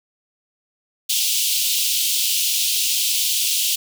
pink high-pass noise, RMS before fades -20 dBFS, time 1.09-3.76 s, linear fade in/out 10 ms, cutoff 2800 Hz, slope 48 dB/octave, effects none

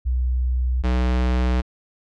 sine / square tone pair in turn, 62.5 / 62.24 Hz, B1 / B1, +21 / +14 cents, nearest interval unison, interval 7 cents, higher first, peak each -18 / -18 dBFS, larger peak neither, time 0.05-0.83 / 0.83-1.62 s, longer second, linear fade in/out 20 ms, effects low-pass 4000 Hz 12 dB/octave

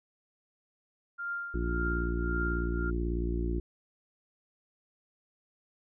sine tone with tremolo, 1396.9 Hz, F6, in tune, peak -31 dBFS, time 1.18-2.91 s, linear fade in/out 20 ms, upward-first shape triangle, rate 1.8 Hz, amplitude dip 85%
harmonic tone, 58.27 Hz, A#1, in tune, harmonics 1 / 2 / 3 / 4 / 5 / 6 / 7, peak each -30 / -42 / -39 / -43 / -39 / -36 / -48 dBFS, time 1.54-3.6 s, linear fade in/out 5 ms
effects none

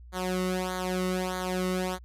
sawtooth tone with flanger, 183.9 Hz, F#3, 10 cents flat, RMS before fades -30 dBFS, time 0.12-1.99 s, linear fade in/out 50 ms, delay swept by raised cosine 0.37 to 1.23 ms, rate 1.6 Hz, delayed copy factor -0.85, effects added 60 Hz sine -45 dBFS peak until 2.04 s + resampled to 32000 Hz

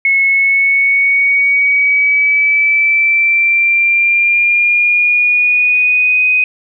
sine tone with pitch glide, 2189 to 2500 Hz, C#7 to D#7, -22 to +8 cents, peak -8 dBFS, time 0.05-6.44 s, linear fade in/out 2 ms, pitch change +230 cents, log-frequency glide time 0.24-6.24 s, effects none

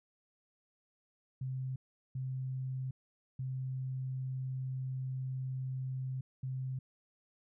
sine tone bursts at uneven times, 130.5 Hz, C3, 4 cents flat, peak -35 dBFS, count 4, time 1.41-1.76 / 2.15-2.91 / 3.39-6.21 / 6.43-6.79 s, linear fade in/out 5 ms, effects none

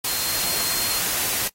sine tone in noise, 4207 Hz, C8, 9 cents sharp, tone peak -29 dBFS, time 0.07-0.99 s, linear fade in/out 5 ms, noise white, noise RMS -24 dBFS, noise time 0.04-1.48 s, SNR -8 dB, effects noise-tail reverb RT60 0.1 s tail -18 dB re dry + AAC 48 kbps

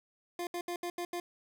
25% pulse tone bursts at uneven times, 349.8 Hz, F4, 3 cents sharp, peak -31 dBFS, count 6, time 0.39-0.47 / 0.54-0.61 / 0.68-0.76 / 0.83-0.9 / 0.98-1.05 / 1.13-1.2 s, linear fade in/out 2 ms, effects none

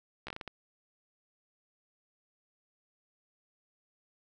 slowing click train, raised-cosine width 0.3 ms, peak -24 dBFS, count 7, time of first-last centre 0.27-0.477 s, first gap 14 ms, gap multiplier 1.36, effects none

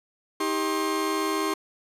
40% pulse tone cluster, 316.8 / 396.4 / 1066 Hz, D#4 / G4 / C6, +31 / +19 / +32 cents, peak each -28 dBFS, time 0.4-1.54 s, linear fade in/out 5 ms, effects resampled to 32000 Hz

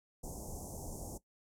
pink band-stop noise, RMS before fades -44 dBFS, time 0.23-1.18 s, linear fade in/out 10 ms, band 860 to 6000 Hz, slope 48 dB/octave, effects noise-tail reverb RT60 0.1 s tail -17 dB re dry + low-pass 12000 Hz 12 dB/octave

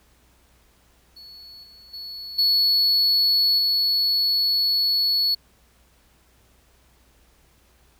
triangle tone with level steps, 4400 Hz, C#8, 14 cents flat, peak -40 / -45 / -32 / -15 / -17 dBFS, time 1.16-5.35 s, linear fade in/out 10 ms, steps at 1.63 / 1.93 / 2.38 / 3.58 s, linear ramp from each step 10 ms, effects added 60 Hz sine -60 dBFS peak until 7.99 s + pink hiss -60 dBFS RMS until 7.99 s

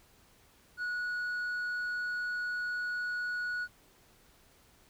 triangle tone with tanh clipping, 1462 Hz, F#6, 21 cents flat, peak -33 dBFS, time 0.77-3.68 s, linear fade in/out 50 ms, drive 8 dB, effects pink hiss -63 dBFS RMS until 4.89 s

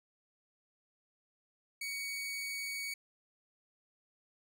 sawtooth tone, 2244 Hz, C#7, 21 cents sharp, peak -34 dBFS, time 1.81-2.94 s, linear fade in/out 5 ms, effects none

